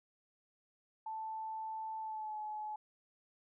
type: tone with pitch glide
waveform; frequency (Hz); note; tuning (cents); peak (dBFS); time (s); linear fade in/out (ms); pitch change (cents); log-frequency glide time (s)
sine; 880 to 852.5; A5 to G#5; 0 to +45; -39; 1.06-2.76; 5; -55; 2-2.38
effects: none